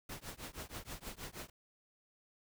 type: noise with tremolo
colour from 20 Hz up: pink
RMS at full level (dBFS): -43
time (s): 0.09-1.5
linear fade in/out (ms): 5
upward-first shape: triangle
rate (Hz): 6.3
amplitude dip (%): 100
effects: none